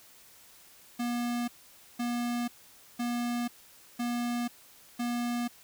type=tone bursts; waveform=square; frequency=240 Hz; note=B3; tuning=49 cents flat; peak=-30 dBFS; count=5; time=0.99-5.48 s; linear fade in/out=10 ms; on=490 ms; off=510 ms; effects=white hiss -56 dBFS RMS until 5.63 s